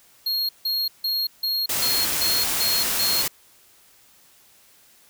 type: tone bursts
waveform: square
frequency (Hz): 4268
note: C8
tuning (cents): +34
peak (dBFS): -22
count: 8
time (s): 0.26-3.22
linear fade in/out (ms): 5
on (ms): 230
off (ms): 160
type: noise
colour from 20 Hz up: white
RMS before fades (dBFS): -24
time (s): 1.69-3.28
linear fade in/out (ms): 5
effects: white hiss -55 dBFS RMS until 5.09 s